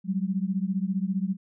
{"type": "beating tone pair", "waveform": "sine", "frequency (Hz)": [185, 200], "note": ["F#3", "G3"], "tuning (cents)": [0, 35], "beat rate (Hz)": 15, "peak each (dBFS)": [-27, -28], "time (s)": [0.04, 1.37], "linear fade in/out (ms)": 50, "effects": []}